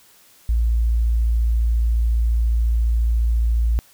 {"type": "tone", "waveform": "sine", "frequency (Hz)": 57.2, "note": "A#1", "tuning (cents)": -32, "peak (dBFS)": -15, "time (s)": [0.49, 3.79], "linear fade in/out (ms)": 0, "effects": ["white hiss -52 dBFS RMS until 3.93 s"]}